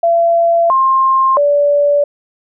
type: tone with pitch steps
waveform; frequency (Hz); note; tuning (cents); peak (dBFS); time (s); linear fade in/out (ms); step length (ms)
sine; 677 / 1060 / 578; E5 / C6 / D5; +46 / +22 / -28; -8; 0.03-2.04; 5; 670
effects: none